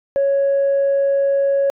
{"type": "tone", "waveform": "sine", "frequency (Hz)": 554.4, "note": "C#5", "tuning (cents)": 0, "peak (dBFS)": -12, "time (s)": [0.16, 1.7], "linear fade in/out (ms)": 0, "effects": ["tanh soft clip ceiling -11 dBFS"]}